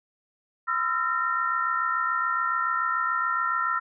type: tone cluster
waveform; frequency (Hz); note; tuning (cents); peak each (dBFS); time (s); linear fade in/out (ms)
sine; 1015 / 1300 / 1367 / 1833; B5 / E6 / F6 / A#6; +47 / -24 / -37 / -30; -33 / -31 / -25 / -31; 0.67-3.8; 20
effects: none